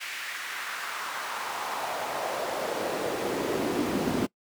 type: noise with high-pass filter sweep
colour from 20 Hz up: brown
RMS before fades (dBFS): -31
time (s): 0-4.27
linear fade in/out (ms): 20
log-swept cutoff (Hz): 2100 to 240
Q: 1.9
effects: noise-tail reverb RT60 0.1 s tail -22 dB re dry